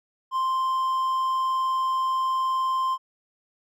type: tone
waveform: triangle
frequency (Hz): 1046.5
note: C6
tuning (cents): 0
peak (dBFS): -20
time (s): 0.31-2.98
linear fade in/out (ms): 50
effects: none